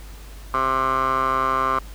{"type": "tone with band-pass filter", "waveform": "15% pulse", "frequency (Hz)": 131.9, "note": "C3", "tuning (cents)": 14, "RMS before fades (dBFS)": -21, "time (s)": [0.54, 1.79], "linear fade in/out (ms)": 2, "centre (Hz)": 1100, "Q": 6.4, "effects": ["added 50 Hz sine -36 dBFS peak until 1.94 s", "pink hiss -46 dBFS RMS until 1.94 s"]}